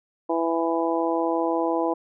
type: harmonic tone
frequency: 165.9 Hz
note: E3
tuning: 11 cents sharp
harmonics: 2 / 3 / 4 / 5 / 6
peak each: -25 / -27 / -28 / -29 / -30 dBFS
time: 0.29-1.94 s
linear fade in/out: 10 ms
effects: none